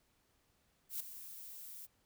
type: noise with ADSR envelope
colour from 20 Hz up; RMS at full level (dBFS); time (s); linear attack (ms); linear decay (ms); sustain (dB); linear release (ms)
violet; -38; 0.89-1.87; 110; 7; -12; 22
effects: pink hiss -75 dBFS RMS until 2.05 s